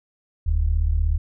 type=tone pair together; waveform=sine; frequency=40.79 / 77 Hz; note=E1 / D#2; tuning=-17 / -17 cents; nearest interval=major seventh; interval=1100 cents; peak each=-20 dBFS; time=0.46-1.18 s; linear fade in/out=10 ms; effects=none